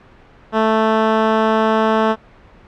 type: tone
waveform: 10% pulse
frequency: 220 Hz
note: A3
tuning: in tune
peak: -4 dBFS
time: 0.52-2.16 s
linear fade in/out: 50 ms
effects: pink hiss -45 dBFS RMS until 2.67 s + low-pass 2000 Hz 12 dB/octave

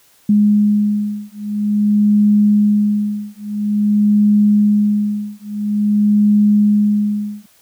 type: beating tone pair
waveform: sine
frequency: 207.7 / 208.19 Hz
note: G#3 / G#3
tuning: 0 / +4 cents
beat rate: 0.49 Hz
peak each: -14 dBFS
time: 0.29-7.46 s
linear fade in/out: 5 ms
effects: white hiss -52 dBFS RMS until 7.61 s

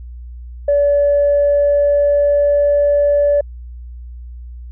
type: tone with pitch glide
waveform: sine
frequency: 574 to 577.7 Hz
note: D5 to D5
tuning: -40 to -29 cents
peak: -9 dBFS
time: 0.68-3.41 s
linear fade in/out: 5 ms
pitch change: +11 cents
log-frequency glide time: 0.9-2.76 s
effects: tanh soft clip ceiling -6 dBFS + added 60 Hz sine -29 dBFS peak until 4.71 s

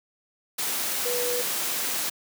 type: tone in noise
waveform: sine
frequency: 489.2 Hz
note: B4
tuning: 16 cents flat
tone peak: -27 dBFS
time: 1.05-1.42 s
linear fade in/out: 10 ms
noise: white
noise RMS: -28 dBFS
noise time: 0.58-2.1 s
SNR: -2 dB
effects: high-pass 200 Hz 12 dB/octave

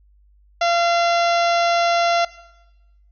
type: harmonic tone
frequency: 686 Hz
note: F5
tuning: 31 cents flat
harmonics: 1 / 2 / 3 / 4 / 5 / 6 / 7 / 8 / 9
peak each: -17 / -23 / -27 / -29 / -31 / -33 / -34 / -35 / -36 dBFS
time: 0.61-2.25 s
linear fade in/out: 5 ms
effects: noise-tail reverb RT60 1.0 s tail -18 dB re dry + added 50 Hz sine -51 dBFS peak until 3.11 s

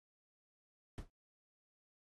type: noise with exponential decay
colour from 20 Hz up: brown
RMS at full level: -37 dBFS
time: 0.98-1.1 s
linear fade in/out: 1 ms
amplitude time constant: 25 ms
effects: AAC 32 kbps

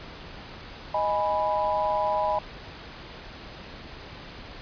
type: chord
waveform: sine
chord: G# minor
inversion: second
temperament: equal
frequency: 622.3 / 830.6 / 987.8 Hz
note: D#5 / G#5 / B5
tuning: 0 / 0 / 0 cents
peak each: -27 dBFS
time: 0.94-2.39 s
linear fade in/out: 5 ms
effects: pink hiss -42 dBFS RMS until 4.61 s + resampled to 11025 Hz

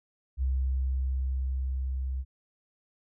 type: tone with level ramp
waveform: sine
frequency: 65.41 Hz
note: C2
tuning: in tune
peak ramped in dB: -24 to -29 dBFS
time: 0.37-2.25 s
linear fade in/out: 50 ms
effects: none

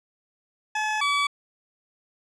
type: tone pair in turn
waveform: 20% pulse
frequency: 857 / 1144 Hz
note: A5 / D6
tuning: -46 / -46 cents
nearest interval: perfect fourth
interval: 500 cents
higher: second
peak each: -19 / -16 dBFS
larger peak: second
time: 0.75-1.01 / 1.01-1.27 s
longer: neither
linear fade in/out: 5 ms
effects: low-pass 6000 Hz 12 dB/octave

